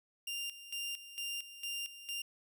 sawtooth tone with tremolo, 2794 Hz, F7, in tune, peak -34 dBFS, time 0.27-2.22 s, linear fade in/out 5 ms, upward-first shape square, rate 2.2 Hz, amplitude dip 75%, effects none

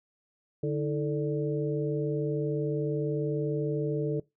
harmonic tone with a mistuned harmonic, 146.6 Hz, D3, 3 cents flat, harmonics 1 / 2 / 3 / 4, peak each -30 / -34 / -30 / -39 dBFS, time 0.63-4.2 s, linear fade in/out 5 ms, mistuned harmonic 2, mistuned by +150 cents, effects noise-tail reverb RT60 0.2 s tail -22 dB re dry

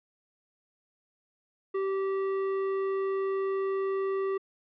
sine tone with tanh clipping, 387.7 Hz, G4, 19 cents flat, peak -29 dBFS, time 1.74-4.38 s, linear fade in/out 10 ms, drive 15 dB, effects low-pass 2000 Hz 12 dB/octave

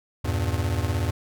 square chord, E diminished, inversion none, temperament just, 82.41 / 98.89 / 118.67 Hz, E2 / G2 / Bb2, 0 / +16 / +31 cents, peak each -27 / -28 / -30 dBFS, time 0.24-1.11 s, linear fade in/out 10 ms, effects none

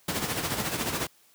pink noise with tremolo, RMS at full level -27 dBFS, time 0.08-1.07 s, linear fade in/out 5 ms, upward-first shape sine, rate 14 Hz, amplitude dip 55%, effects white hiss -61 dBFS RMS until 1.34 s + high-pass 100 Hz 12 dB/octave

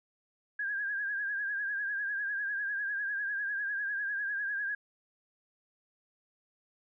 sine tone with vibrato, 1633 Hz, G#6, 30 cents flat, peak -31 dBFS, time 0.59-4.75 s, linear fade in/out 5 ms, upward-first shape triangle, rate 10 Hz, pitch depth 79 cents each way, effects none

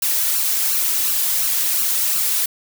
blue noise with flanger, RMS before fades -19 dBFS, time 0.02-2.46 s, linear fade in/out 5 ms, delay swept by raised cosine 0.7 to 3.2 ms, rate 2.8 Hz, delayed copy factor +0.65, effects none

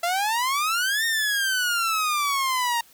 sawtooth exponential two-way sweep, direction up then down, 673 to 1849 to 925 Hz, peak -18 dBFS, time 0.03-2.81 s, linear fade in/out 5 ms, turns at 1.05 s, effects white hiss -54 dBFS RMS until 2.93 s

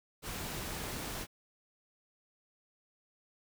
pink noise, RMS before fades -40 dBFS, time 0.22-1.27 s, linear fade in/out 50 ms, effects none

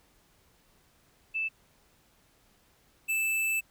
sine / square tone pair in turn, 2637 / 2637 Hz, E7 / E7, 0 / 0 cents, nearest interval unison, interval 0 cents, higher neither, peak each -28 / -27 dBFS, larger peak second, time 1.34-1.49 / 3.08-3.61 s, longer second, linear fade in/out 20 ms, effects pink hiss -65 dBFS RMS until 3.7 s

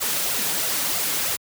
white noise with flanger, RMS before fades -24 dBFS, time 0-1.37 s, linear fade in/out 20 ms, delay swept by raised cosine 1.4 to 7.1 ms, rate 3.1 Hz, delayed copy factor +0.95, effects high-pass 80 Hz 12 dB/octave

